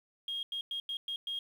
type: tone bursts at uneven times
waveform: sine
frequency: 3252 Hz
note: G#7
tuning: 37 cents flat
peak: -33 dBFS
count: 6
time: 0.28-0.43 / 0.52-0.61 / 0.71-0.8 / 0.89-0.97 / 1.08-1.16 / 1.27-1.39 s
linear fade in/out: 2 ms
effects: tanh soft clip ceiling -29 dBFS + 10-bit